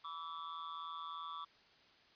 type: tone with amplitude modulation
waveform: square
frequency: 1151 Hz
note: D6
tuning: 35 cents flat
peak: -40 dBFS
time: 0.04-1.45 s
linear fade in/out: 10 ms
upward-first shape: sine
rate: 163 Hz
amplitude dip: 90%
effects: white hiss -66 dBFS RMS until 2.15 s + resampled to 11025 Hz

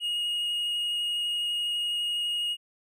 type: tone with vibrato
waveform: triangle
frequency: 2873 Hz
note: F7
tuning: 48 cents sharp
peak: -25 dBFS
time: 0-2.57 s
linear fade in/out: 50 ms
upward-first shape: sine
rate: 12 Hz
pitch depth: 8 cents each way
effects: none

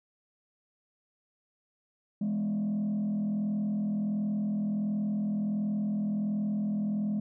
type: tone with frequency modulation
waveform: sine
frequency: 207.7 Hz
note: G#3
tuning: in tune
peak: -25 dBFS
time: 2.21-7.2 s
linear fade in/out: 5 ms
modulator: 41.4 Hz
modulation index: 0.5
effects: tanh soft clip ceiling -26 dBFS

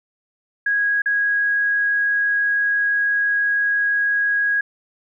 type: tone with dropouts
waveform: sine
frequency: 1651 Hz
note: G#6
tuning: 11 cents flat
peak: -16 dBFS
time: 0.66-4.61 s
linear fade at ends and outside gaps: 5 ms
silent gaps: 1.02-1.058 s
effects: none

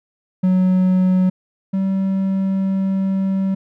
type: tone pair in turn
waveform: triangle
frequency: 185 / 192.44 Hz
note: F#3 / G3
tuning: 0 / -32 cents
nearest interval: minor second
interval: 68 cents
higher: second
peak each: -10 / -14 dBFS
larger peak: first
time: 0.43-1.3 / 1.73-3.55 s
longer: second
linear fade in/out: 10 ms
effects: none

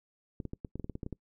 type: clicks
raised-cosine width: 3 ms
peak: -25 dBFS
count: 12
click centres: 0.402 / 0.453 / 0.534 / 0.648 / 0.756 / 0.797 / 0.844 / 0.897 / 0.954 / 1.032 / 1.064 / 1.127 s
effects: noise-tail reverb RT60 0.1 s tail -24 dB re dry

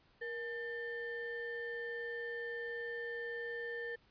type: ring-modulated tone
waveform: triangle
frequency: 659.3 Hz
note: E5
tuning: in tune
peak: -34 dBFS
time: 0.21-3.96 s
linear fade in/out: 10 ms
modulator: 1130 Hz
effects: pink hiss -69 dBFS RMS until 4.1 s + resampled to 11025 Hz

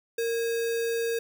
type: tone with sample-and-hold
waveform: sine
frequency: 462 Hz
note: A#4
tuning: 16 cents flat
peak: -25 dBFS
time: 0.18-1.19 s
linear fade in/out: 5 ms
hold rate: 2100 Hz
effects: none

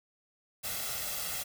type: noise with comb filter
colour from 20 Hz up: white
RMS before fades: -36 dBFS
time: 0.63-1.44 s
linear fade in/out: 20 ms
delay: 1.5 ms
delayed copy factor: +0.65
effects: none

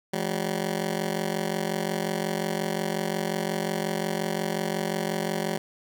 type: ring-modulated tone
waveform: 15% pulse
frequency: 190.5 Hz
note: G3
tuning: 49 cents flat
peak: -17 dBFS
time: 0.13-5.58 s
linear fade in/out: 5 ms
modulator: 22.8 Hz
effects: none

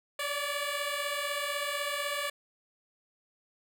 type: beating tone pair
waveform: 10% pulse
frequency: 569 / 585 Hz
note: C#5 / D5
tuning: +45 / -7 cents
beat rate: 16 Hz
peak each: -26 dBFS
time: 0.19-2.3 s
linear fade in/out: 5 ms
effects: none

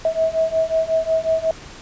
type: beating tone pair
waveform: sine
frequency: 643 / 648.5 Hz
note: E5 / E5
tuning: -43 / -28 cents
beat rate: 5.5 Hz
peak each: -20 / -19 dBFS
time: 0.05-1.51 s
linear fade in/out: 2 ms
effects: pink hiss -39 dBFS RMS until 1.81 s + resampled to 16000 Hz

